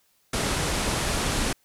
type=low-pass noise; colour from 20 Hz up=pink; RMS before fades=-26 dBFS; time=0.33-1.53 s; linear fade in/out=5 ms; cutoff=11000 Hz; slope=48 dB/octave; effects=white hiss -66 dBFS RMS until 1.64 s